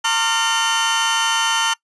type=tone cluster; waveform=30% pulse; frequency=909 / 1075 / 1180 / 1390 / 3062 Hz; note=A#5 / C6 / D6 / F6 / G7; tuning=-44 / +47 / +8 / -9 / -41 cents; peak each=-18 / -26 / -27 / -19 / -18 dBFS; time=0.04-1.74 s; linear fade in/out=10 ms; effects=noise-tail reverb RT60 0.1 s tail -23 dB re dry + resampled to 24000 Hz